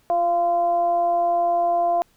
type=tone with frequency modulation; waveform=sine; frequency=690 Hz; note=F5; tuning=21 cents flat; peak=-17 dBFS; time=0.1-2.02 s; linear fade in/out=0 ms; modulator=342 Hz; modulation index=0.38; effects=pink hiss -61 dBFS RMS until 2.16 s